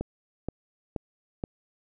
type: click train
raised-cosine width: 2 ms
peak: -17 dBFS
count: 4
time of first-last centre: 0.01-1.439 s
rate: 2.1 Hz
effects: none